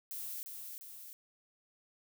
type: noise with echo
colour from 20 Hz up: violet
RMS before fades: -42 dBFS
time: 0.11-0.43 s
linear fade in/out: 0 ms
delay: 350 ms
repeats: 2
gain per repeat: -4 dB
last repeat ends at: 1.13 s
effects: none